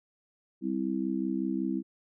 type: chord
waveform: sine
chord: C major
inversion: second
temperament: just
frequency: 196.22 / 261.6 / 327 Hz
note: G3 / C4 / E4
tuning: +2 / 0 / -14 cents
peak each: -33 / -32 / -32 dBFS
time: 0.61-1.83 s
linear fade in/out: 50 ms
effects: none